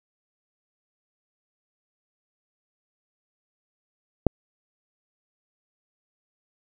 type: click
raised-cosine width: 2 ms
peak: -3 dBFS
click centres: 4.267 s
effects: none